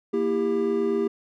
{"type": "chord", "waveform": "triangle", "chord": "E diminished", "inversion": "second", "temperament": "equal with one note detuned", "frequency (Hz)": [233.1, 329.6, 397.9], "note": ["Bb3", "E4", "G4"], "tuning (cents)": [0, 0, 26], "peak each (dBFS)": [-26, -27, -21], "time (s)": [0.13, 1.08], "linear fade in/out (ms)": 10, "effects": []}